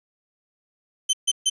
20% pulse tone bursts, 3085 Hz, G7, 28 cents flat, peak -12 dBFS, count 3, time 1.09-1.499 s, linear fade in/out 10 ms, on 43 ms, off 140 ms, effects resampled to 22050 Hz

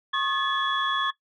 sine tone cluster, 1091 / 1231 / 1720 / 3374 Hz, C#6 / D#6 / A6 / G#7, -28 / -19 / -40 / +27 cents, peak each -27 / -34 / -26 / -28 dBFS, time 0.13-1.11 s, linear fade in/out 10 ms, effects noise-tail reverb RT60 0.1 s tail -17 dB re dry + tanh soft clip ceiling -13 dBFS

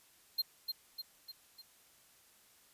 square tone with echo, 4186 Hz, C8, in tune, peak -30 dBFS, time 0.38-0.42 s, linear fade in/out 10 ms, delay 300 ms, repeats 4, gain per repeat -5 dB, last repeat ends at 1.62 s, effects white hiss -65 dBFS RMS until 2.73 s + resampled to 32000 Hz

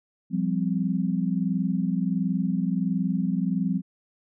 sine chord, F suspended second, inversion none, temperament equal with one note detuned, 174.61 / 196 / 257.3 Hz, F3 / G3 / C4, 0 / 0 / -29 cents, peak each -26 / -26 / -29 dBFS, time 0.3-3.82 s, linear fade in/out 50 ms, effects none

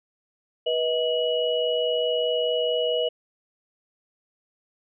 sine tone cluster, 487.3 / 632 / 2924 Hz, B4 / D#5 / F#7, -23 / +27 / -21 cents, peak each -24 / -26 / -28 dBFS, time 0.66-3.09 s, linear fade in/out 10 ms, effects none

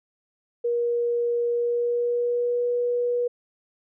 sine tone with pitch glide, 475.5 to 484.7 Hz, A#4 to B4, +34 to -32 cents, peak -21 dBFS, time 0.64-3.28 s, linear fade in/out 10 ms, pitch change +34 cents, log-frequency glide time 1.49-2.65 s, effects none

